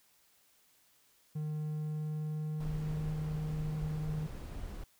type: tone with pitch glide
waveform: triangle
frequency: 152.7 to 154.03 Hz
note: D#3 to D#3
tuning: -32 to -17 cents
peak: -32 dBFS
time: 1.35-4.27 s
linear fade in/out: 10 ms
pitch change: +15 cents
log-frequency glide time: 1.6-2.72 s
type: noise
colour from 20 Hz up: brown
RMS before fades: -42 dBFS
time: 2.6-4.84 s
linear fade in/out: 5 ms
effects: white hiss -68 dBFS RMS until 4.99 s